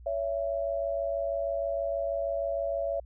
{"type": "tone pair together", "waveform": "sine", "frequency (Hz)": [562, 668.3], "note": ["C#5", "E5"], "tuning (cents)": [24, 24], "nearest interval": "minor third", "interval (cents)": 300, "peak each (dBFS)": [-30, -31], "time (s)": [0.06, 3], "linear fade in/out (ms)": 5, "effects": ["added 60 Hz sine -46 dBFS peak until 3.05 s"]}